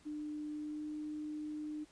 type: tone with pitch glide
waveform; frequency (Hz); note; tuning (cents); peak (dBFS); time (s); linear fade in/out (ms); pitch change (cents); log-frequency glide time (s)
sine; 300.5 to 302.9; D4 to D#4; +40 to -46; -39; 0.05-1.85; 20; +14; 0.58-0.87
effects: pink hiss -65 dBFS RMS until 1.91 s + resampled to 22050 Hz

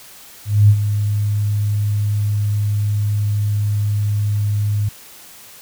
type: tone with ADSR envelope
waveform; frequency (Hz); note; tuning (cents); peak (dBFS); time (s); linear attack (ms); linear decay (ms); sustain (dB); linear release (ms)
sine; 103.8; G#2; 0; -5; 0.45-4.89; 240; 64; -10; 7
effects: white hiss -41 dBFS RMS until 5.61 s

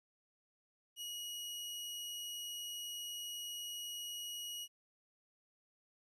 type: tone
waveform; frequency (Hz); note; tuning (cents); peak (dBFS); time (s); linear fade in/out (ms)
sawtooth; 2902; F#7; -34; -39; 0.96-4.68; 50
effects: resampled to 32000 Hz + 13-bit

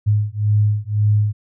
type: beating tone pair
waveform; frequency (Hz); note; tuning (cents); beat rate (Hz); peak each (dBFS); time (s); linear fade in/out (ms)
sine; 104.1 / 106; G#2 / G#2; +5 / +36; 1.9; -17; 0.06-1.33; 20
effects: none

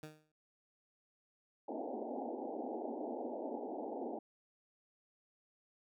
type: tone with exponential decay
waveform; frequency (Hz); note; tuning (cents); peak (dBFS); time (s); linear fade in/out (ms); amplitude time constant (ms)
15% pulse; 154.1; D#3; -16; -38; 0.03-0.32; 2; 61
type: band-pass noise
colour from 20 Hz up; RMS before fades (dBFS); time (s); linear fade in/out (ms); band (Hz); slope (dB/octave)
pink; -42; 1.68-4.19; 5; 230 to 860; 96
effects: none

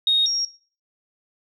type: tone pair in turn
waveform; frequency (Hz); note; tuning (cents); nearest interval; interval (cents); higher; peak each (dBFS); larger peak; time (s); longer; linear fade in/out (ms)
sine; 3729 / 5587; A#7 / F8; 0 / 0; perfect fifth; 700; second; -14 / -20; first; 0.07-0.26 / 0.26-0.45; neither; 2
effects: noise-tail reverb RT60 0.4 s tail -19 dB re dry + tanh soft clip ceiling -10 dBFS

